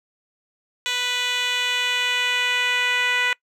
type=tone with band-pass filter sweep; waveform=10% pulse; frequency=493.9 Hz; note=B4; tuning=in tune; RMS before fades=-22 dBFS; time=0.86-3.33 s; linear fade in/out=0 ms; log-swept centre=3900 to 2200 Hz; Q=1.6; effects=noise-tail reverb RT60 0.1 s tail -24 dB re dry